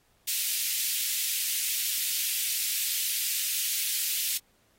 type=high-pass noise; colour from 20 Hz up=white; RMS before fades=-29 dBFS; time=0.27-4.38 s; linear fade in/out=10 ms; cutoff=2300 Hz; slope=24 dB/octave; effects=pink hiss -67 dBFS RMS until 4.78 s + AAC 48 kbps